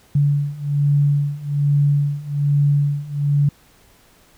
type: beating tone pair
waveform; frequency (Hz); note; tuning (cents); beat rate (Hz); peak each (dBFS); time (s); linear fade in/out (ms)
sine; 143.1 / 144.3; D3 / D3; -45 / -30; 1.2; -19 / -17; 0.15-3.49; 5
effects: pink hiss -53 dBFS RMS until 4.37 s